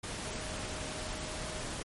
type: tone in noise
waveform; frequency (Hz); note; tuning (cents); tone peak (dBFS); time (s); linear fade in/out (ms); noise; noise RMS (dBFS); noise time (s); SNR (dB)
sine; 622.3; D#5; 0; -46; 0.24-1.62; 10; pink; -39; 0.03-1.83; -10
effects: MP3 48 kbps